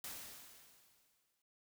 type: noise with exponential decay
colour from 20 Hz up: white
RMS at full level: -45 dBFS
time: 0.04-1.42 s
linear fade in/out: 2 ms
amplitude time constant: 300 ms
effects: none